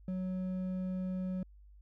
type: tone with hard clipping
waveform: sine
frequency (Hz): 185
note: F#3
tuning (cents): 0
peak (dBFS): -35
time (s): 0.08-1.43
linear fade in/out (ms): 2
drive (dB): 5
effects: added 50 Hz sine -54 dBFS peak until 1.81 s